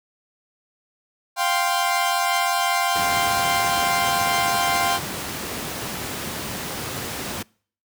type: chord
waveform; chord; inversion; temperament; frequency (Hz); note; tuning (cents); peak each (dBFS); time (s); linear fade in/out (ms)
sawtooth; F suspended second; none; equal; 698.5 / 784 / 1046.5; F5 / G5 / C6; 0 / 0 / 0; -20; 1.36-5; 50
type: noise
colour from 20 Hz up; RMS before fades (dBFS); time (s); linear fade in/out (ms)
pink; -29; 2.95-7.43; 10
effects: noise-tail reverb RT60 0.5 s tail -26 dB re dry + high-pass 100 Hz 12 dB/octave